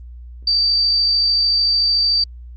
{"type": "tone with amplitude modulation", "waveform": "sine", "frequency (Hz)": 4642, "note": "D8", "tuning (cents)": -21, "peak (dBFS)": -12, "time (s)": [0.47, 2.24], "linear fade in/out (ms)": 5, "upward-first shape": "sine", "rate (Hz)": 53.5, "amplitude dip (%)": 25, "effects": ["added 60 Hz sine -33 dBFS peak until 2.56 s", "Opus 32 kbps"]}